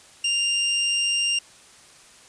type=tone; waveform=sawtooth; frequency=2794 Hz; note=F7; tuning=in tune; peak=-17 dBFS; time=0.24-1.39 s; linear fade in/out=5 ms; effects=white hiss -50 dBFS RMS until 2.28 s + resampled to 22050 Hz